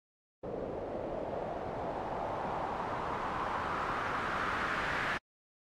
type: noise with low-pass filter sweep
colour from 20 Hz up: white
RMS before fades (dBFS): -36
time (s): 0.43-5.18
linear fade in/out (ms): 10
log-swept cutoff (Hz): 500 to 1700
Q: 2.4
effects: AAC 64 kbps